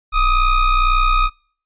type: ring-modulated tone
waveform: square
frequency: 615 Hz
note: D#5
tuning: 20 cents flat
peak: -10 dBFS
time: 0.12-1.3 s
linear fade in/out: 50 ms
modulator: 646 Hz
effects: noise-tail reverb RT60 0.5 s tail -26 dB re dry + resampled to 8000 Hz